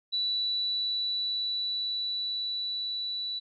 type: tone with level ramp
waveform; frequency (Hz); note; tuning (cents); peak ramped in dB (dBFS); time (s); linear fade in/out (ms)
sine; 3951; B7; 0; -26 to -31; 0.12-3.4; 20
effects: none